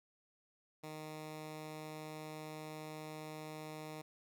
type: tone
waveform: 10% pulse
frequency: 154.9 Hz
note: D#3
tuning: 7 cents flat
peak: -37 dBFS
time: 0.83-4.02 s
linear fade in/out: 10 ms
effects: none